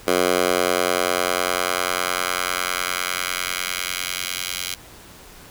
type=tone with high-pass filter sweep; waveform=10% pulse; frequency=90 Hz; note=F#2; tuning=47 cents flat; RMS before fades=-23 dBFS; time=0.07-4.75 s; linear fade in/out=10 ms; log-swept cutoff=410 to 3100 Hz; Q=0.96; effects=pink hiss -44 dBFS RMS until 5.5 s